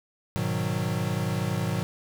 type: chord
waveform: square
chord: G# minor seventh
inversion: none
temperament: equal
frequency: 103.83 / 123.47 / 155.56 / 185 Hz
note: G#2 / B2 / D#3 / F#3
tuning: 0 / 0 / 0 / 0 cents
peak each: -32 dBFS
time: 0.36-1.83 s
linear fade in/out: 0 ms
effects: none